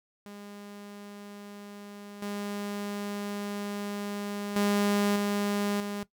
sawtooth tone with level steps, 203.9 Hz, G#3, 32 cents flat, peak -39 / -29 / -20 / -23 / -29 dBFS, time 0.26-6.03 s, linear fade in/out 0 ms, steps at 2.22 / 4.56 / 5.16 / 5.8 s, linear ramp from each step 2 ms, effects noise-tail reverb RT60 0.1 s tail -17 dB re dry

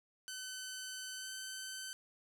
10% pulse tone with pitch glide, 1520 to 1533.2 Hz, F#6 to G6, +46 to -39 cents, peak -34 dBFS, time 0.28-1.93 s, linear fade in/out 0 ms, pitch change +15 cents, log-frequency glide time 1.16-1.3 s, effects none

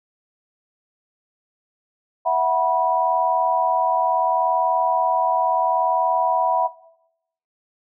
sine chord, E suspended second, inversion none, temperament equal with one note detuned, 659.3 / 740 / 977 Hz, E5 / F#5 / B5, 0 / 0 / -19 cents, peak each -21 dBFS, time 2.25-6.68 s, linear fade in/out 20 ms, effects noise-tail reverb RT60 0.8 s tail -18 dB re dry

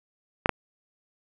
clicks, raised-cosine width 0.5 ms, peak -5 dBFS, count 2, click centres 0.459 / 0.493 s, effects none

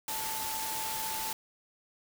sine tone in noise, 880 Hz, A5, in tune, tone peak -38 dBFS, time 0.08-1.33 s, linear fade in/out 2 ms, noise white, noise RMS -36 dBFS, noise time 0.08-1.33 s, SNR -5 dB, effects none

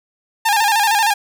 sawtooth tone with vibrato, 857 Hz, A5, 46 cents flat, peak -9 dBFS, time 0.45-1.14 s, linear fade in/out 10 ms, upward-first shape square, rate 13 Hz, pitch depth 82 cents each way, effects none

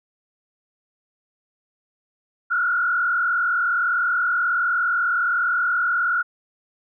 sine tone with frequency modulation, 1418 Hz, F6, 26 cents sharp, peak -18 dBFS, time 2.5-6.23 s, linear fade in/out 20 ms, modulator 39.3 Hz, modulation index 1.5, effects none

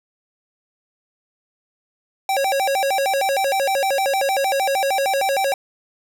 square tone with vibrato, 653 Hz, E5, 17 cents flat, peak -18 dBFS, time 2.29-5.54 s, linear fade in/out 2 ms, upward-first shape square, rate 6.5 Hz, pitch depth 300 cents each way, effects none

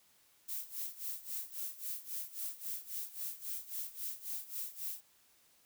violet noise with tremolo, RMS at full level -39 dBFS, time 0.48-5.01 s, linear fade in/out 10 ms, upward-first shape sine, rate 3.7 Hz, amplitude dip 85%, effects white hiss -68 dBFS RMS until 5.65 s

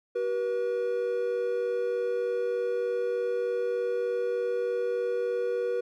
triangle tone pair together, 379.6 / 482.9 Hz, F#4 / B4, +44 / -39 cents, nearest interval major third, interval 417 cents, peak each -31 / -25 dBFS, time 0.15-5.81 s, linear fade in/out 10 ms, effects none

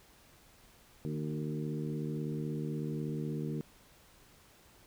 harmonic tone with a mistuned harmonic, 76.3 Hz, D#2, 33 cents flat, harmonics 2 / 3 / 4 / 5 / 6, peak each -36 / -40 / -42 / -44 / -46 dBFS, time 1.05-3.61 s, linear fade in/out 0 ms, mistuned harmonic 5, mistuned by -23 cents, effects pink hiss -61 dBFS RMS until 4.86 s

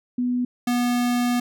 sine / square tone pair in turn, 246.9 / 243.6 Hz, B3 / B3, 0 / -24 cents, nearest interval unison, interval 24 cents, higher first, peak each -20 / -20 dBFS, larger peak neither, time 0.18-0.45 / 0.67-1.4 s, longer second, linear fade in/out 5 ms, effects none

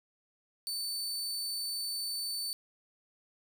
sawtooth tone, 4526 Hz, C#8, 35 cents sharp, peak -31 dBFS, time 0.67-2.53 s, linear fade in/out 0 ms, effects none

